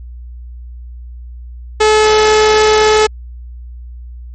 sawtooth tone, 430.2 Hz, A4, 39 cents flat, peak -3 dBFS, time 1.8-3.07 s, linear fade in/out 10 ms, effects added 60 Hz sine -27 dBFS peak until 4.34 s + MP3 32 kbps

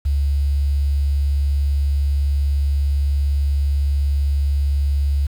sine tone with quantisation, 70.6 Hz, C#2, 32 cents sharp, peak -15 dBFS, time 0.05-5.27 s, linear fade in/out 10 ms, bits 7, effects none

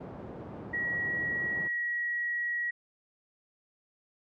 pink band-pass noise, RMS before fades -43 dBFS, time 0-1.68 s, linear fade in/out 10 ms, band 110 to 710 Hz, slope 12 dB/octave
sine tone, 1912 Hz, A#6, 43 cents sharp, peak -29 dBFS, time 0.73-2.71 s, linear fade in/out 10 ms
effects none

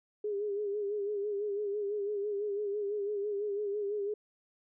sine tone with vibrato, 409.8 Hz, G#4, 23 cents flat, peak -31 dBFS, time 0.24-4.14 s, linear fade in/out 5 ms, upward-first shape sine, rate 6 Hz, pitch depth 57 cents each way, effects none

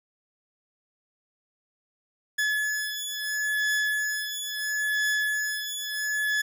40% pulse beating tone pair, 1710 / 1710.74 Hz, A6 / A6, -50 / -49 cents, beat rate 0.74 Hz, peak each -28 dBFS, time 2.38-6.42 s, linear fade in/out 10 ms, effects none

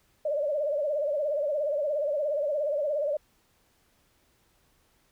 sine tone with vibrato, 587.3 Hz, D5, in tune, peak -25 dBFS, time 0.25-3.17 s, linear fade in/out 5 ms, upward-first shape sine, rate 17 Hz, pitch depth 98 cents each way, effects pink hiss -67 dBFS RMS until 5.11 s

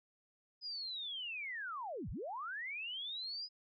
sine linear two-way sweep, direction down then up, 5030 to 30.44 to 5030 Hz, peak -40 dBFS, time 0.61-3.49 s, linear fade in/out 50 ms, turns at 2.1 s, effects none

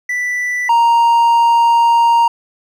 triangle tone pair in turn, 1975.5 / 932.9 Hz, B6 / A#5, 0 / +1 cents, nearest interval octave + minor second, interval 1299 cents, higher first, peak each -14 / -6 dBFS, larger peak second, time 0.09-0.69 / 0.69-2.28 s, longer second, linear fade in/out 5 ms, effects none

